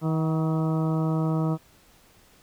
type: harmonic tone with a mistuned harmonic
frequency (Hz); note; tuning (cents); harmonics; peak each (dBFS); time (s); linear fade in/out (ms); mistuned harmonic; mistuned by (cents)
159.5; D#3; +43; 1 / 2 / 3 / 4 / 5 / 6 / 7 / 8; -23 / -29 / -35 / -36 / -40 / -40 / -42 / -40; 0.01-1.58; 50; 5; -58
effects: pink hiss -57 dBFS RMS until 2.42 s